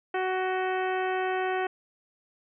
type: harmonic tone with a mistuned harmonic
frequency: 373 Hz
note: F#4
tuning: 14 cents sharp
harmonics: 1 / 2 / 3 / 4 / 5 / 6 / 7 / 8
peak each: -29 / -30 / -38 / -36 / -37 / -44 / -42 / -47 dBFS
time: 0.14-1.67 s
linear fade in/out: 5 ms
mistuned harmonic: 8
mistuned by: +64 cents
effects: none